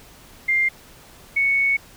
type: tone pair in turn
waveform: sine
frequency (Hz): 2100 / 2217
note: C7 / C#7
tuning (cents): +6 / 0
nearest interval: minor second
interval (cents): 94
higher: second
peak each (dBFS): -16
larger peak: neither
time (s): 0.48-0.69 / 1.36-1.77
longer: second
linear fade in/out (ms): 10
effects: pink hiss -47 dBFS RMS until 1.96 s